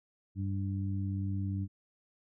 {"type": "harmonic tone", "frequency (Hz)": 97.5, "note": "G2", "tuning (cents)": -9, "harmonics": [1, 2, 3], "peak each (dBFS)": [-32, -38, -42], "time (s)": [0.35, 1.68], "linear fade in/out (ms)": 50, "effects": []}